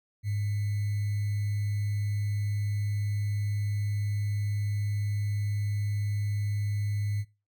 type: tone with sample-and-hold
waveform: sine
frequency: 103 Hz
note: G#2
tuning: 14 cents flat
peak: -26 dBFS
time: 0.23-7.25 s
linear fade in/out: 50 ms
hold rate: 2100 Hz
effects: noise-tail reverb RT60 0.3 s tail -23 dB re dry + MP3 96 kbps